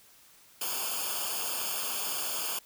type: noise with comb filter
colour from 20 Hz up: white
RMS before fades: -33 dBFS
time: 0.61-2.59 s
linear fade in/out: 5 ms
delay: 0.51 ms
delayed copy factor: -1
effects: white hiss -58 dBFS RMS until 2.65 s